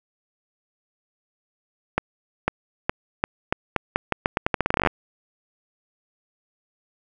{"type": "accelerating click train", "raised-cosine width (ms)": 0.5, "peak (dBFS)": -4, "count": 23, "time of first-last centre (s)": [1.98, 4.872], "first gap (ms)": 500, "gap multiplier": 0.83, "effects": []}